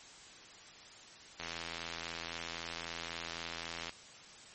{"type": "click train", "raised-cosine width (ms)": 0.2, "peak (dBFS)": -22, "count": 210, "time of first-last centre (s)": [1.4, 3.894], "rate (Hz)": 83.8, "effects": ["white hiss -54 dBFS RMS until 4.54 s", "MP3 32 kbps"]}